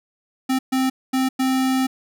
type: tone bursts at uneven times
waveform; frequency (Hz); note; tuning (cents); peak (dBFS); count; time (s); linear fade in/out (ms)
square; 261.6; C4; 0; -18; 4; 0.49-0.59 / 0.72-0.9 / 1.13-1.29 / 1.39-1.87; 10
effects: none